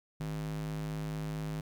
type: tone with high-pass filter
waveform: square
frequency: 52.2 Hz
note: G#1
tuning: 10 cents sharp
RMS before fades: -37 dBFS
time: 0.2-1.61 s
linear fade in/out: 5 ms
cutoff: 120 Hz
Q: 6.9
effects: 12-bit